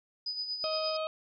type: tone with tremolo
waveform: sine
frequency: 4978 Hz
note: D#8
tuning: in tune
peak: -31 dBFS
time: 0.26-0.97 s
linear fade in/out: 5 ms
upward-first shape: sine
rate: 8.6 Hz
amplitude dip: 55%
type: harmonic tone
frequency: 629 Hz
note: D#5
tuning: 19 cents sharp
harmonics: 1 / 2 / 4 / 5 / 6 / 7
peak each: -32 / -38 / -44 / -46 / -48 / -49 dBFS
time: 0.64-1.07 s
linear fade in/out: 0 ms
effects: none